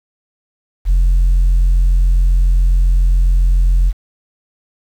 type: tone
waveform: sine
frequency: 43.65 Hz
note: F1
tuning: in tune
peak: -6 dBFS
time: 0.85-3.93 s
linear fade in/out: 50 ms
effects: tanh soft clip ceiling -7 dBFS + 7-bit